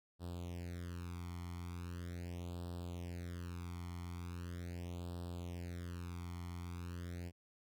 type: tone with flanger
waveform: sawtooth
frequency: 87.31 Hz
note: F2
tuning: in tune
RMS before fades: -45 dBFS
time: 0.19-7.32 s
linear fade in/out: 50 ms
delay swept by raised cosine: 0.23 to 0.93 ms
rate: 0.4 Hz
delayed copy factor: +1
effects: none